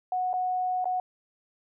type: tone with dropouts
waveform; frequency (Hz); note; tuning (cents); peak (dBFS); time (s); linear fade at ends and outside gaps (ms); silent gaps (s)
sine; 735; F#5; -12; -25; 0.12-1; 2; 0.331-0.338 / 0.844-0.855
effects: none